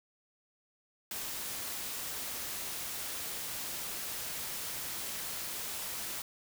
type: noise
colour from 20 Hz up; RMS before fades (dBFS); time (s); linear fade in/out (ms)
white; -39; 1.11-6.22; 2
effects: none